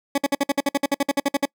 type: tone bursts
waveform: 20% pulse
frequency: 280.8 Hz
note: C#4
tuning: 22 cents sharp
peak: -12 dBFS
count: 16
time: 0.15-1.455 s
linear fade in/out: 5 ms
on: 30 ms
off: 55 ms
effects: noise-tail reverb RT60 0.1 s tail -26 dB re dry